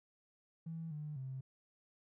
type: tone with pitch steps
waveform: triangle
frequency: 163.6 / 150.4 / 132.1 Hz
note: E3 / D3 / C3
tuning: -13 / +42 / +17 cents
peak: -37 dBFS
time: 0.66-1.41 s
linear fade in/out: 10 ms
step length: 250 ms
effects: tanh soft clip ceiling -39 dBFS